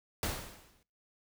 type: noise with exponential decay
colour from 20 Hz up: pink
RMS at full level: -32 dBFS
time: 0.23-0.83 s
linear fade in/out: 1 ms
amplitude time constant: 130 ms
effects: noise-tail reverb RT60 0.4 s tail -23 dB re dry